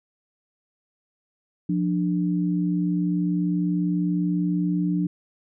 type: tone pair together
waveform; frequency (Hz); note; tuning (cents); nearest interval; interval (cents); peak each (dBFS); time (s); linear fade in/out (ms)
sine; 176.3 / 296.5; F3 / D4; +17 / +17; major sixth; 900; -22 / -25; 1.69-5.07; 5
effects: none